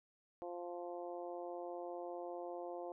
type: harmonic tone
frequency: 175 Hz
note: F3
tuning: 4 cents sharp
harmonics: 2 / 3 / 4 / 5 / 6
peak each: -47 / -47 / -48 / -54 / -59 dBFS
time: 0.42-2.92 s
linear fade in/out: 0 ms
effects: none